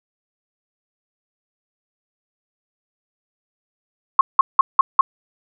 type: tone bursts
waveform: sine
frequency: 1081 Hz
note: C#6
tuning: 44 cents flat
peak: -6 dBFS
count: 5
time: 4.19-5.01 s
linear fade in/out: 2 ms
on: 20 ms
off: 180 ms
effects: none